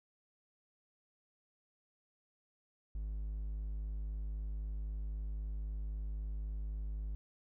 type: tone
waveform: triangle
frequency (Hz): 51.91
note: G#1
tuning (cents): 0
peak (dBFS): -35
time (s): 2.95-7.15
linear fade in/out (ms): 0
effects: none